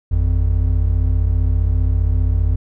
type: tone pair together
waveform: triangle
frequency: 51.44 / 86.6 Hz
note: G#1 / F2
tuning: -16 / -14 cents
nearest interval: major sixth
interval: 902 cents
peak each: -14 dBFS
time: 0.11-2.56 s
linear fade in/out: 10 ms
effects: none